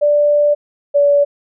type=tone pair in turn; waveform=sine; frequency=587.3 / 573.6 Hz; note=D5 / D5; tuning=0 / -41 cents; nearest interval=unison; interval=41 cents; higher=first; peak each=-9 / -8 dBFS; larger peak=second; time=0.01-0.55 / 0.94-1.25 s; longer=first; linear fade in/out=20 ms; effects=none